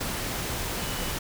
sine tone in noise, 2960 Hz, F#7, in tune, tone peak -41 dBFS, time 0.78-1.12 s, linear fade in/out 10 ms, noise pink, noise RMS -31 dBFS, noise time 0-1.19 s, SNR -13 dB, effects none

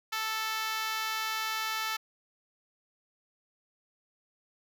5% pulse tone with high-pass filter, 440 Hz, A4, in tune, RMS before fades -33 dBFS, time 0.12-1.97 s, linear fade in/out 10 ms, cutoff 1100 Hz, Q 2.3, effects none

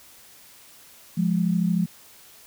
sine tone pair together, 174.66 / 207.9 Hz, F3 / G#3, 0 / +2 cents, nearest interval minor third, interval 302 cents, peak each -21 / -24 dBFS, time 1.17-1.86 s, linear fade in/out 10 ms, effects white hiss -50 dBFS RMS until 2.46 s

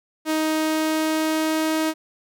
sawtooth tone with pitch glide, 313.3 to 315.8 Hz, D#4 to D#4, +12 to +26 cents, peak -16 dBFS, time 0.25-1.94 s, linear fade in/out 50 ms, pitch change +14 cents, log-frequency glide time 0.56-1.76 s, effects none

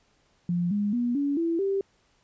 sine tone with pitch steps, 174.61 / 205.3 / 241.3 / 283.7 / 333.4 / 392 Hz, F3 / G#3 / B3 / C#4 / E4 / G4, 0 / -20 / -40 / +40 / +20 / 0 cents, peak -23 dBFS, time 0.49-1.81 s, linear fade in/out 2 ms, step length 220 ms, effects pink hiss -66 dBFS RMS until 2.23 s + resampled to 16000 Hz

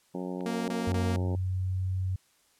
harmonic tone, 91 Hz, F#2, 28 cents flat, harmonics 2 / 3 / 4 / 5 / 6 / 7 / 8 / 9 / 10, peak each -36 / -38 / -39 / -43 / -43 / -49 / -51 / -48 / -50 dBFS, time 0.14-1.36 s, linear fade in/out 10 ms
clicks, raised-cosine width 0.3 ms, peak -34 dBFS, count 2, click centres 0.408 / 1.095 s
sawtooth tone bursts, 232.4 Hz, A#3, 5 cents flat, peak -27 dBFS, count 3, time 0.46-1.162 s, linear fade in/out 2 ms, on 220 ms, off 21 ms
sine tone with pitch glide, 92.5 to 93.41 Hz, F#2 to F#2, 0 to +17 cents, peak -27 dBFS, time 0.87-2.16 s, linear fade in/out 5 ms, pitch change +17 cents, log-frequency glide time 1.08-1.94 s
effects white hiss -66 dBFS RMS until 2.59 s + low-pass 11000 Hz 12 dB/octave

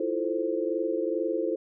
sine chord, F major seventh, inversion third, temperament equal with one note detuned, 327 / 349.2 / 440 / 523.3 Hz, E4 / F4 / A4 / C5, -14 / 0 / 0 / 0 cents, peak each -31 dBFS, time 0-1.56 s, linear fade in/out 5 ms, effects none

